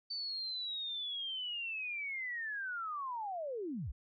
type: linear sweep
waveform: sine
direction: down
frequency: 4568 to 40.78 Hz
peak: -37 dBFS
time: 0.1-3.92 s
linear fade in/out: 10 ms
effects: none